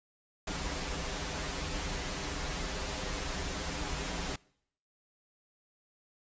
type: noise with comb filter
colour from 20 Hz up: pink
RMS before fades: -36 dBFS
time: 0.47-4.36 s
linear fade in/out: 5 ms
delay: 8.8 ms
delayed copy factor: -0.85
effects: noise-tail reverb RT60 0.7 s tail -25 dB re dry + resampled to 16000 Hz